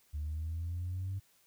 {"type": "exponential sweep", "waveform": "sine", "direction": "up", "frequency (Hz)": [73.2, 98], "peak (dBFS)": -33, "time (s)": [0.13, 1.2], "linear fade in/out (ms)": 20, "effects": ["tanh soft clip ceiling -31 dBFS", "white hiss -68 dBFS RMS until 1.46 s"]}